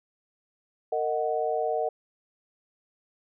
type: chord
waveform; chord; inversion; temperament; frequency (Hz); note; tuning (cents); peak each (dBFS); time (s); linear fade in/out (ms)
sine; D# minor; second; equal with one note detuned; 458.9 / 622.3 / 740; A#4 / D#5 / F#5; -27 / 0 / 0; -29; 0.92-1.89; 5
effects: none